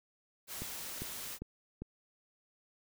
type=noise; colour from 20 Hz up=white; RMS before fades=-43 dBFS; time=0.47-1.39 s; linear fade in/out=50 ms
type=click train; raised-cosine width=3 ms; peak=-28 dBFS; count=4; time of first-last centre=0.62-1.82 s; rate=2.5 Hz
effects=none